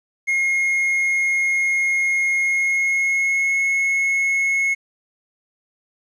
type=tone with pitch glide; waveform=triangle; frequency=2149 to 2179 Hz; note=C7 to C#7; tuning=+46 to -30 cents; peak=-15 dBFS; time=0.27-4.75 s; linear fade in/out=20 ms; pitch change=+24 cents; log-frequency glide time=2.36-3.61 s; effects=resampled to 24000 Hz + 9-bit